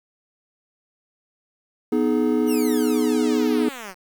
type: chord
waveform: triangle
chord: G# minor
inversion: first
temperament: equal with one note detuned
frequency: 246.9 / 311.1 / 423.5 Hz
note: B3 / D#4 / G#4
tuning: 0 / 0 / +34 cents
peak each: -19 / -20 / -21 dBFS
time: 1.92-3.69 s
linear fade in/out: 5 ms
type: exponential sweep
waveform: 5% pulse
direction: down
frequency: 3054 to 174.61 Hz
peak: -22 dBFS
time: 2.46-3.95 s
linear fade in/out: 50 ms
effects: 8-bit